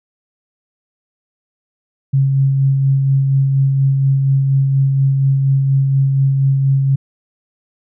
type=tone with tremolo; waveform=sine; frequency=136.2 Hz; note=C#3; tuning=30 cents flat; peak=-9 dBFS; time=2.13-6.96 s; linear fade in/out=10 ms; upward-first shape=sine; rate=4.2 Hz; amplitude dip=30%; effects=none